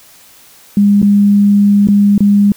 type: tone with dropouts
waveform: sine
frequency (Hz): 203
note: G#3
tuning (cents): -39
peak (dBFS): -5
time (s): 0.77-2.52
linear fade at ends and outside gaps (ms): 2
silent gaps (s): 1.018-1.027 / 1.873-1.885 / 2.18-2.205
effects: white hiss -42 dBFS RMS until 2.56 s